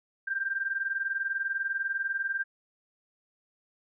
sine tone pair together, 1568 / 1588.1 Hz, G6 / G6, 0 / +22 cents, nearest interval unison, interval 22 cents, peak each -33 / -30 dBFS, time 0.27-2.44 s, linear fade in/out 10 ms, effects none

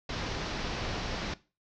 pink low-pass noise, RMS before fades -35 dBFS, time 0.09-1.34 s, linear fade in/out 5 ms, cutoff 5800 Hz, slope 48 dB/octave, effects noise-tail reverb RT60 0.3 s tail -18 dB re dry

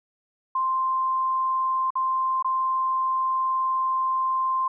sine tone with dropouts, 1046.5 Hz, C6, in tune, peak -21 dBFS, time 0.55-4.68 s, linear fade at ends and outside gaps 5 ms, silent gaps 1.905-1.954 / 2.426-2.445 s, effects none

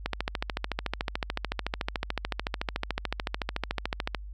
click train, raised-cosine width 0.3 ms, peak -12 dBFS, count 57, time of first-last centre 0.06-4.148 s, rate 13.7 Hz, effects added 50 Hz sine -38 dBFS peak until 4.33 s

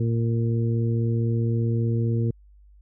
harmonic tone, 115.5 Hz, A#2, 16 cents flat, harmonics 1 / 2 / 3 / 4, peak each -21 / -29 / -32 / -34 dBFS, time 0-2.31 s, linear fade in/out 5 ms, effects added 50 Hz sine -49 dBFS peak until 2.81 s

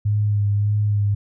sine tone with vibrato, 103.4 Hz, G#2, 7 cents flat, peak -16 dBFS, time 0.05-1.15 s, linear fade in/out 10 ms, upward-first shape sine, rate 1.7 Hz, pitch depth 24 cents each way, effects none

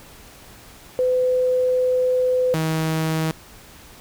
sine / sawtooth tone pair in turn, 506 / 159.38 Hz, B4 / D#3, +42 / +42 cents, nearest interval octave + minor sixth, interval 2000 cents, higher first, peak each -16 dBFS, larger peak neither, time 0.99-2.54 / 2.54-3.31 s, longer first, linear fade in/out 0 ms, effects pink hiss -45 dBFS RMS until 4 s

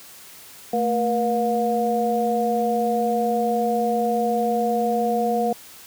sine tone cluster, 223 / 478 / 713 Hz, A3 / A#4 / F5, +23 / +43 / +36 cents, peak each -25 / -23 / -22 dBFS, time 0.73-5.53 s, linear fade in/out 5 ms, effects white hiss -44 dBFS RMS until 5.86 s + high-pass 60 Hz 12 dB/octave

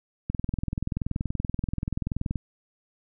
click train, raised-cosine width 5 ms, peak -15 dBFS, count 44, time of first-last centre 0.3-2.357 s, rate 20.9 Hz, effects none

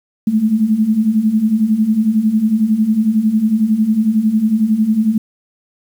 sine beating tone pair, 210 / 221 Hz, G#3 / A3, +19 / +8 cents, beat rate 11 Hz, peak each -17 / -12 dBFS, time 0.27-5.18 s, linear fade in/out 5 ms, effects 7-bit

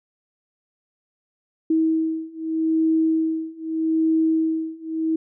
sine beating tone pair, 320.4 / 321.21 Hz, E4 / E4, -49 / -45 cents, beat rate 0.81 Hz, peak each -22 / -21 dBFS, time 1.7-5.16 s, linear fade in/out 5 ms, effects none

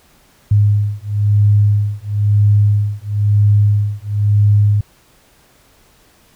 sine beating tone pair, 102.9 / 103.9 Hz, G#2 / G#2, -16 / +1 cents, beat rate 1 Hz, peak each -13 / -13 dBFS, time 0.51-4.81 s, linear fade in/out 5 ms, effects pink hiss -51 dBFS RMS until 6.35 s

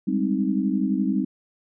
sine chord, Ab major seventh, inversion third, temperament equal, 196 / 207.7 / 261.6 / 311.1 Hz, G3 / Ab3 / C4 / Eb4, 0 / 0 / 0 / 0 cents, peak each -24 / -28 / -25 / -27 dBFS, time 0.07-1.25 s, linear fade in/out 10 ms, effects none

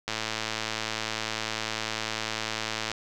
click train, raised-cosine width 0.2 ms, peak -12 dBFS, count 313, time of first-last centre 0.08-2.916 s, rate 110 Hz, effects none

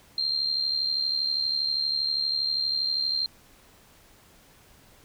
sine tone with amplitude modulation, 4176 Hz, C8, 4 cents flat, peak -21 dBFS, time 0.18-3.26 s, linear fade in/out 2 ms, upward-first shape sine, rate 72.5 Hz, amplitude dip 65%, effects pink hiss -56 dBFS RMS until 5.04 s

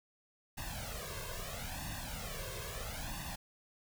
pink noise with flanger, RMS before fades -42 dBFS, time 0.57-3.36 s, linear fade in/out 10 ms, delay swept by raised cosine 1.1 to 1.9 ms, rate 0.76 Hz, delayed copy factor +1, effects none

